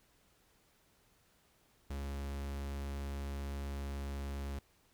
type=tone; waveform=45% pulse; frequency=69.8 Hz; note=C#2; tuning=13 cents sharp; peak=-38 dBFS; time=1.9-4.59 s; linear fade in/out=5 ms; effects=pink hiss -70 dBFS RMS until 4.93 s